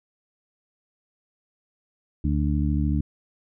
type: harmonic tone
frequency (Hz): 73.42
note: D2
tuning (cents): 0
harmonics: 1 / 2 / 3 / 4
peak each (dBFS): -23 / -26 / -28 / -29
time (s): 2.24-3.01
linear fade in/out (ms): 5
effects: none